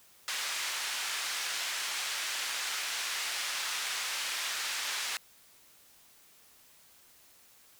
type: band-pass noise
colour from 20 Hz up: pink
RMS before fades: -35 dBFS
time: 0.28-5.17 s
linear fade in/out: 0 ms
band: 1600 to 7900 Hz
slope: 12 dB/octave
effects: white hiss -60 dBFS RMS until 7.79 s